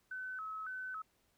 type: tone with vibrato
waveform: sine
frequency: 1396.9 Hz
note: F6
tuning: in tune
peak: -40 dBFS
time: 0.11-1.02 s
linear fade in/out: 5 ms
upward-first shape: square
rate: 1.8 Hz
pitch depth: 140 cents each way
effects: pink hiss -75 dBFS RMS until 1.37 s